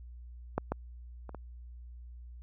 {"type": "clicks", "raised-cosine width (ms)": 1, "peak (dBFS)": [-15, -17, -30, -28], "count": 4, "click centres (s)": [0.58, 0.72, 1.293, 1.347], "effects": ["added 60 Hz sine -45 dBFS peak until 2.42 s"]}